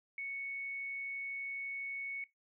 sine tone, 2217 Hz, C#7, in tune, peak -38 dBFS, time 0.18-2.24 s, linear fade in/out 2 ms, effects noise-tail reverb RT60 0.2 s tail -21 dB re dry

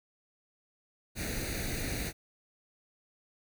pink noise with comb filter, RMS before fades -35 dBFS, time 1.15-2.13 s, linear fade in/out 50 ms, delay 0.47 ms, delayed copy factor +0.75, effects none

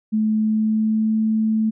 sine tone with pitch glide, 216.5 to 219.1 Hz, A3 to A3, -28 to -7 cents, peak -16 dBFS, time 0.12-1.71 s, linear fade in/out 20 ms, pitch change +21 cents, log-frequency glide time 0.37-1.19 s, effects none

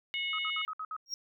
harmonic tone, 729 Hz, F#5, 26 cents flat, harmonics 3 / 4 / 5, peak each -34 / -35 / -42 dBFS, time 0.14-0.65 s, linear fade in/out 0 ms
sine tone bursts, 1271 Hz, D#6, 36 cents sharp, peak -35 dBFS, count 6, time 0.33-0.965 s, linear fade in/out 2 ms, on 55 ms, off 61 ms
triangle tone with exponential growth, 5588 Hz, F8, in tune, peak -28 dBFS, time 1.06-1.14 s, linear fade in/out 1 ms, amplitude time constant 17 ms
effects none

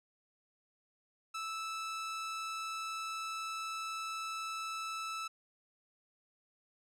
sawtooth tone, 1314 Hz, E6, 6 cents flat, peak -34 dBFS, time 1.34-5.28 s, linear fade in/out 10 ms, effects low-pass 9000 Hz 12 dB/octave

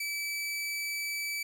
sawtooth tone, 2305 Hz, D7, 33 cents flat, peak -29 dBFS, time 0-1.43 s, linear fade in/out 5 ms, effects none

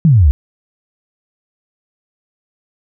sine exponential sweep, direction down, 174.61 to 62.7 Hz, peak -5 dBFS, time 0.05-0.31 s, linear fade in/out 0 ms, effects none

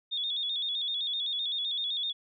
sine tone with vibrato, 3520 Hz, A7, in tune, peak -29 dBFS, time 0.11-2.13 s, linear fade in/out 20 ms, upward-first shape square, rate 7.8 Hz, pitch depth 66 cents each way, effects none

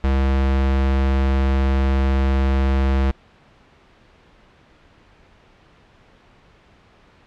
square tone, 67.1 Hz, C2, 44 cents sharp, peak -16 dBFS, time 0.04-3.11 s, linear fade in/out 0 ms, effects pink hiss -52 dBFS RMS until 7.26 s + low-pass 3000 Hz 12 dB/octave

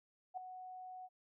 sine tone with ADSR envelope, 740 Hz, F#5, in tune, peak -37 dBFS, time 0.34-1.09 s, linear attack 33 ms, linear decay 4 ms, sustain -10 dB, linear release 42 ms, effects none

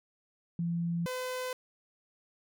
sine / sawtooth tone pair in turn, 170 / 507.8 Hz, F3 / B4, -46 / +48 cents, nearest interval octave + perfect fifth, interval 1894 cents, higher second, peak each -29 / -30 dBFS, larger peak first, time 0.59-1.06 / 1.06-1.53 s, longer neither, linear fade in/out 2 ms, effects none

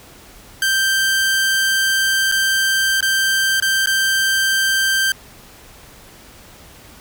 sawtooth tone with dropouts, 1568 Hz, G6, in tune, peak -11 dBFS, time 0.62-5.12 s, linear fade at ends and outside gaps 2 ms, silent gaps 2.316-2.321 / 3.007-3.026 / 3.601-3.623 / 3.86-3.871 s, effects pink hiss -43 dBFS RMS until 7 s

